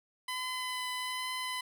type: tone with vibrato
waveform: 15% pulse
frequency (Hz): 1011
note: B5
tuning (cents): +40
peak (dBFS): -28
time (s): 0.28-1.61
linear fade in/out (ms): 5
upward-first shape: triangle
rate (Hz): 1.2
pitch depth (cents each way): 13
effects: none